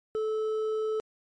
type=tone with hard clipping; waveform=triangle; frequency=435.1 Hz; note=A4; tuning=19 cents flat; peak=-28 dBFS; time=0.15-1 s; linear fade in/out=0 ms; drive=8 dB; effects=MP3 48 kbps